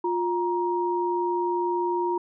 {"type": "tone pair together", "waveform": "sine", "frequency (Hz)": [352.9, 942.1], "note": ["F4", "A#5"], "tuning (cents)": [18, 18], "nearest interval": "octave + perfect fourth", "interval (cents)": 1700, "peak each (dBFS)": [-25, -26], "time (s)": [0.04, 2.18], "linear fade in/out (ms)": 5, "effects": []}